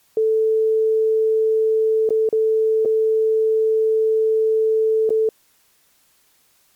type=tone with dropouts; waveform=sine; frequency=440 Hz; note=A4; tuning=in tune; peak=-14 dBFS; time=0.17-5.29 s; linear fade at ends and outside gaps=2 ms; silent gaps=2.091-2.105 / 2.29-2.327 / 2.85-2.856 / 5.093-5.104 s; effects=white hiss -59 dBFS RMS until 6.75 s + MP3 96 kbps